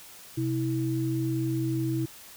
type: tone pair together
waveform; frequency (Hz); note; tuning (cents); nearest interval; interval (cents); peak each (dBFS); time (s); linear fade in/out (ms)
sine; 128.9 / 324.8; C3 / E4; -26 / -26; octave + major third; 1600; -28; 0.37-2.06; 10
effects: white hiss -48 dBFS RMS until 2.36 s